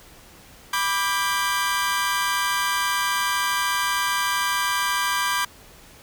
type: chord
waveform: sawtooth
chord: G major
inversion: first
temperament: equal with one note detuned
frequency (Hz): 987.8 / 1174.7 / 1597.2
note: B5 / D6 / G6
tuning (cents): 0 / 0 / +32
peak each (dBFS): -22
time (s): 0.73-5.45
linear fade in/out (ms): 5
effects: pink hiss -48 dBFS RMS until 6.02 s